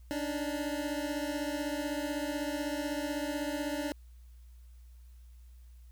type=beating tone pair; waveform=25% pulse; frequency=287.3 / 303.3 Hz; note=D4 / D#4; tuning=-38 / -44 cents; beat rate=16 Hz; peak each=-31 / -33 dBFS; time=0.11-3.92 s; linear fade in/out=0 ms; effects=added 60 Hz sine -50 dBFS peak until 5.91 s + white hiss -71 dBFS RMS until 5.91 s